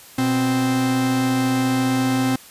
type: tone pair together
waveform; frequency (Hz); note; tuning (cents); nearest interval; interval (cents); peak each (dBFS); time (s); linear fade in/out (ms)
45% pulse; 123.3 / 261.3; B2 / C4; -2 / -2; octave + minor second; 1300; -25 / -18; 0.18-2.36; 5
effects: white hiss -44 dBFS RMS until 2.5 s + resampled to 32000 Hz